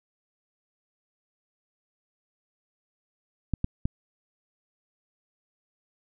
clicks, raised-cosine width 5 ms, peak -13 dBFS, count 3, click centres 3.537 / 3.644 / 3.855 s, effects none

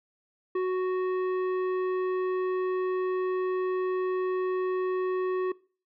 sine tone with tanh clipping, 370 Hz, F#4, in tune, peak -27 dBFS, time 0.55-5.52 s, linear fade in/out 5 ms, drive 15 dB, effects noise-tail reverb RT60 0.4 s tail -22 dB re dry + low-pass 2000 Hz 12 dB/octave

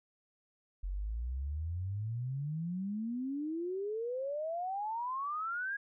sine exponential sweep, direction up, 44.39 to 1661.2 Hz, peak -34 dBFS, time 0.83-5.77 s, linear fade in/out 10 ms, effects none

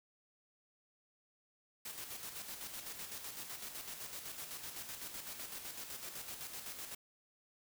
white noise with tremolo, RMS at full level -45 dBFS, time 1.85-6.95 s, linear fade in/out 5 ms, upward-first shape square, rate 7.9 Hz, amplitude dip 45%, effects none

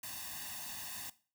white noise with comb filter, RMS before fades -44 dBFS, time 0.03-1.1 s, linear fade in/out 5 ms, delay 1.1 ms, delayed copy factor +0.95, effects noise-tail reverb RT60 0.4 s tail -18 dB re dry + high-pass 60 Hz 12 dB/octave

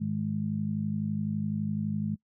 harmonic tone, 51.91 Hz, G#1, in tune, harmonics 2 / 3 / 4, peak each -36 / -33 / -30 dBFS, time 0-2.16 s, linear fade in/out 20 ms, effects noise-tail reverb RT60 0.1 s tail -22 dB re dry

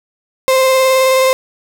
35% pulse tone with vibrato, 523.3 Hz, C5, in tune, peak -7 dBFS, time 0.48-1.33 s, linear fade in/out 0 ms, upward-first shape sine, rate 19 Hz, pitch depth 15 cents each way, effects none

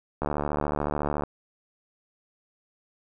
click train, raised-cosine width 1 ms, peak -13 dBFS, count 76, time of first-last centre 0.22-1.236 s, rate 73.8 Hz, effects none

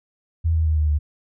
sine tone with pitch steps, 82 / 80.03 / 78.12 / 76.24 / 74.42 Hz, E2 / D#2 / D#2 / D#2 / D2, -9 / +49 / +8 / -35 / +24 cents, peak -16 dBFS, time 0.44-0.99 s, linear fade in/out 20 ms, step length 110 ms, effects none

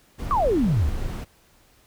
brown noise, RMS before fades -29 dBFS, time 0.18-1.25 s, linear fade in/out 20 ms
sine exponential sweep, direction down, 1209 to 62 Hz, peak -18 dBFS, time 0.31-0.89 s, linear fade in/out 0 ms
effects pink hiss -58 dBFS RMS until 1.86 s

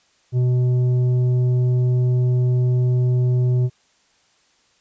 sine tone with tanh clipping, 124.9 Hz, B2, 20 cents sharp, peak -16 dBFS, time 0.32-3.7 s, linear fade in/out 50 ms, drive 7 dB, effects white hiss -60 dBFS RMS until 4.8 s + resampled to 16000 Hz

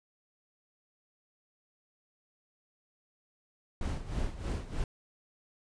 brown noise with tremolo, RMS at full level -32 dBFS, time 3.81-4.84 s, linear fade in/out 2 ms, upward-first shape sine, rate 3.2 Hz, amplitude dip 75%, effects resampled to 22050 Hz

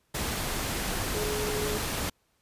sine tone in noise, 422 Hz, G#4, 28 cents sharp, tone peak -31 dBFS, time 1.14-1.78 s, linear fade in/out 10 ms, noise pink, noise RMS -31 dBFS, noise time 0.14-2.1 s, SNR -3 dB, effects pink hiss -71 dBFS RMS until 2.41 s + resampled to 32000 Hz

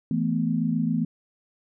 sine chord, E suspended fourth, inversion none, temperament just, 164.81 / 219.8 / 247.2 Hz, E3 / A3 / B3, 0 / -2 / +2 cents, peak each -26 dBFS, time 0.11-1.05 s, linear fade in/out 2 ms, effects none

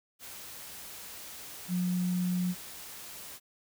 sine tone in noise, 180 Hz, F#3, 47 cents flat, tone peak -27 dBFS, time 1.68-2.55 s, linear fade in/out 50 ms, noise white, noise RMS -45 dBFS, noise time 0.19-3.4 s, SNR +15 dB, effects none

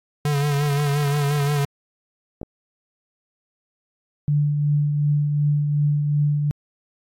square tone with vibrato, 144.3 Hz, D3, 30 cents flat, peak -19 dBFS, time 0.25-1.65 s, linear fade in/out 2 ms, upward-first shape sine, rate 5.7 Hz, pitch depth 46 cents each way
clicks, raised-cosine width 2 ms, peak -20 / -19 dBFS, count 2, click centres 2.415 / 2.431 s
sine tone with tremolo, 146.83 Hz, D3, in tune, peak -15 dBFS, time 4.28-6.51 s, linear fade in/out 0 ms, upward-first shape triangle, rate 2.7 Hz, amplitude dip 40%
effects AAC 64 kbps

